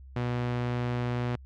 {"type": "tone with low-pass filter", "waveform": "sawtooth", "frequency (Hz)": 122.1, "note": "B2", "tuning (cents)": -19, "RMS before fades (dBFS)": -30, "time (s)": [0.16, 1.36], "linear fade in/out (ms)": 5, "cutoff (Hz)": 3000, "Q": 0.7, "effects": ["added 66 Hz sine -45 dBFS peak until 1.45 s"]}